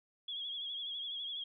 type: tone with vibrato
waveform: sine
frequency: 3326 Hz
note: G#7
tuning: 2 cents sharp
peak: -38 dBFS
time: 0.28-1.44 s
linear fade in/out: 5 ms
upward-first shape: triangle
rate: 12 Hz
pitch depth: 69 cents each way
effects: none